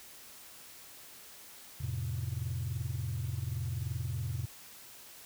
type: chord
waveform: sine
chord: F major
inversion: none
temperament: equal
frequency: 87.31 / 110 / 130.81 Hz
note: F2 / A2 / C3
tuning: 0 / 0 / 0 cents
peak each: -37 / -36 / -36 dBFS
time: 1.8-4.46 s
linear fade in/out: 10 ms
effects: tanh soft clip ceiling -27 dBFS + white hiss -52 dBFS RMS until 5.25 s